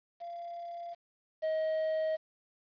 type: tone pair in turn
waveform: sine / triangle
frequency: 688 / 631.8 Hz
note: F5 / D#5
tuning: -26 / +26 cents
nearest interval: minor second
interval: 148 cents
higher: first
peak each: -39 / -27 dBFS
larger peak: second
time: 0.2-0.95 / 1.42-2.17 s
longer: neither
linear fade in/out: 20 ms
effects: resampled to 11025 Hz + 10-bit